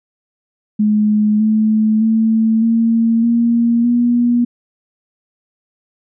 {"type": "tone with pitch steps", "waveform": "sine", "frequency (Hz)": [211.5, 216.9, 222.5, 228.3, 234.1, 240.2], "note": ["G#3", "A3", "A3", "A#3", "A#3", "B3"], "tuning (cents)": [32, -25, 20, -36, 8, -48], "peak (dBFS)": -10, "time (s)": [0.79, 4.45], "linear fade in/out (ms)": 10, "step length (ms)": 610, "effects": []}